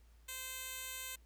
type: tone with band-pass filter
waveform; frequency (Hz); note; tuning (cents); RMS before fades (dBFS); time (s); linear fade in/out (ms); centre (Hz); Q
10% pulse; 518; C5; -17; -45; 0.28-1.16; 10; 11000; 0.52
effects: added 57 Hz sine -60 dBFS peak until 1.25 s + pink hiss -73 dBFS RMS until 1.25 s